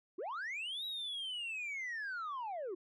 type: linear two-way sweep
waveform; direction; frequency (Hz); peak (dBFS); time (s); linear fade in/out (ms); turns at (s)
sine; up then down; 308.1 to 3885 to 335.7; -36; 0.18-2.75; 10; 0.85
effects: tanh soft clip ceiling -37 dBFS